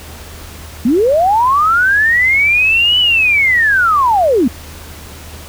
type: linear two-way sweep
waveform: sine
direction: up then down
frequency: 213.8 to 2999 to 213.8 Hz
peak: -8 dBFS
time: 0.85-4.48 s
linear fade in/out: 5 ms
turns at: 2.99 s
effects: added 78 Hz sine -33 dBFS peak until 5.48 s + pink hiss -34 dBFS RMS until 5.48 s